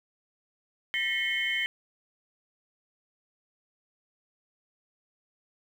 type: tone cluster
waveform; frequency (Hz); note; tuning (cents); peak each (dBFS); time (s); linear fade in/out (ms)
sine; 1795 / 1927 / 2159 / 3079; A6 / B6 / C#7 / G7; +34 / -43 / -46 / -32; -36 / -32 / -29 / -31; 0.94-1.66; 0
effects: tanh soft clip ceiling -18 dBFS + 9-bit